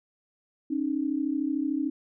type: tone pair together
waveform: sine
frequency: 272.8 / 306.2 Hz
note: C#4 / D#4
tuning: -28 / -28 cents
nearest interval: major second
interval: 200 cents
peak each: -28 dBFS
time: 0.7-1.9 s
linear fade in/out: 10 ms
effects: none